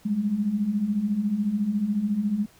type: beating tone pair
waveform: sine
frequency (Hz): 196.1 / 210.1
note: G3 / G#3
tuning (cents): +1 / +20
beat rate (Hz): 14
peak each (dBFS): -29 / -23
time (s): 0.05-2.46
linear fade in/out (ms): 10
effects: pink hiss -56 dBFS RMS until 2.59 s